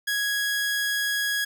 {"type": "tone", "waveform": "sawtooth", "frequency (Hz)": 1661.2, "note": "G#6", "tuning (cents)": 0, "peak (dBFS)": -20, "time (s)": [0.07, 1.45], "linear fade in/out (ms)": 10, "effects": []}